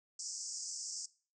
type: band-pass noise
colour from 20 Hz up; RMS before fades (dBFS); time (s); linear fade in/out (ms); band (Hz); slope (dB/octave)
pink; -43; 0.19-1.06; 5; 5000 to 8100; 96
effects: noise-tail reverb RT60 0.4 s tail -20 dB re dry